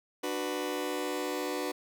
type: chord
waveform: sawtooth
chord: B minor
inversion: first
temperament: just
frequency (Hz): 296.3 / 370.4 / 493.9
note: D4 / F#4 / B4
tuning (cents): +15 / +2 / 0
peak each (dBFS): -32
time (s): 0.23-1.72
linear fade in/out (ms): 10
effects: none